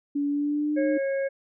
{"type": "tone with pitch glide", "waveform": "sine", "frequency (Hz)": [286.5, 303.2], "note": ["D4", "D#4"], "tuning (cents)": [-43, -45], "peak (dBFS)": -23, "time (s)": [0.15, 0.98], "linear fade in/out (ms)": 10, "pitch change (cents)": 98, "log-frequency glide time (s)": [0.28, 0.84]}
{"type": "harmonic tone", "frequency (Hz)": 546, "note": "C#5", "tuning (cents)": -26, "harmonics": [1, 3, 4], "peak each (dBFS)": [-24, -37, -42], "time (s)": [0.76, 1.29], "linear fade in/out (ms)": 20}
{"effects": []}